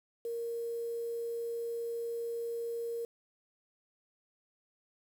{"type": "tone with quantisation", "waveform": "sine", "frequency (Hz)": 466.2, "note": "A#4", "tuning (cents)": 0, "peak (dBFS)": -34, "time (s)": [0.25, 3.05], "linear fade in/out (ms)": 2, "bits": 9, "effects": []}